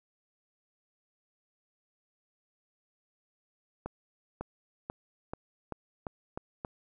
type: accelerating click train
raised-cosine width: 1 ms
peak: -22 dBFS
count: 8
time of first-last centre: 3.86-6.648 s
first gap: 550 ms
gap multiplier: 0.89
effects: none